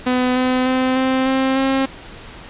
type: tone with pitch steps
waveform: sawtooth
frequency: 251.6 / 254.8 / 258.1 / 261.4 / 264.7 / 268.1 Hz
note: B3 / C4 / C4 / C4 / C4 / C4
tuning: +32 / -46 / -23 / -1 / +20 / +42 cents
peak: -11 dBFS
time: 0.06-1.86 s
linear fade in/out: 10 ms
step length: 300 ms
effects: pink hiss -37 dBFS RMS until 2.49 s + resampled to 8000 Hz